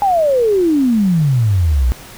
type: exponential sweep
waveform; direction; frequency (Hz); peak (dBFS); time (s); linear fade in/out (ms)
sine; down; 830.6 to 57.4; -10; 0.02-1.92; 0
effects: pink hiss -36 dBFS RMS until 2.17 s